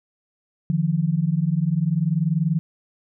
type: tone pair together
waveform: sine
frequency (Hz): 151.96 / 172.3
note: D#3 / F3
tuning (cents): -41 / -23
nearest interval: major second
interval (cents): 218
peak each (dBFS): -21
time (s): 0.7-2.59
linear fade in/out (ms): 0
effects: none